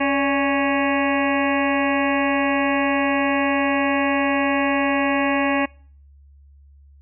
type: harmonic tone with a mistuned harmonic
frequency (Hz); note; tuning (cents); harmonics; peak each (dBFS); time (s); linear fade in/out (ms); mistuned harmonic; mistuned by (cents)
276.8; C#4; -2; 1 / 2 / 3 / 4 / 6 / 7 / 8 / 9 / 10; -21 / -24 / -26 / -27 / -29 / -29 / -30 / -31 / -31; 0-5.66; 10; 2; +58
effects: noise-tail reverb RT60 0.5 s tail -25 dB re dry + added 70 Hz sine -46 dBFS peak until 7.01 s